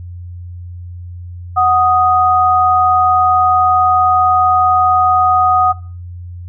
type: tone pair together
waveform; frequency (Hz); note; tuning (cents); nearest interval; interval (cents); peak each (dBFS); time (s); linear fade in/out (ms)
sine; 740 / 1244.5; F#5 / D#6; 0 / 0; major sixth; 900; -11; 1.56-5.73; 20
effects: noise-tail reverb RT60 0.4 s tail -21 dB re dry + added 88 Hz sine -26 dBFS peak until 6.48 s